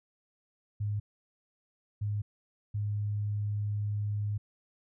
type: tone bursts at uneven times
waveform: sine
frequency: 103.8 Hz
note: G#2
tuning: in tune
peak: -29 dBFS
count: 3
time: 0.8-1 / 2.01-2.22 / 2.74-4.38 s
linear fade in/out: 10 ms
effects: none